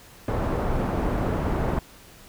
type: low-pass noise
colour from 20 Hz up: pink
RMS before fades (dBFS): -25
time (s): 0.28-1.79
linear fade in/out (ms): 2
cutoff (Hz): 960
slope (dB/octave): 12
effects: pink hiss -49 dBFS RMS until 2.28 s